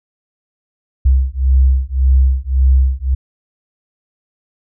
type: beating tone pair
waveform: sine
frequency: 64.8 / 66.6 Hz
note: C2 / C2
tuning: -16 / +31 cents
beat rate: 1.8 Hz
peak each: -12 dBFS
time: 1.05-3.15 s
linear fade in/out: 10 ms
effects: none